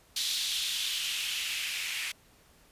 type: noise with band-pass filter sweep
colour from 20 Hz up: blue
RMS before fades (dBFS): -33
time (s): 0.16-2.12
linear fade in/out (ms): 5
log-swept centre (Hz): 3800 to 2300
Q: 2.9
effects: pink hiss -61 dBFS RMS until 2.71 s + resampled to 32000 Hz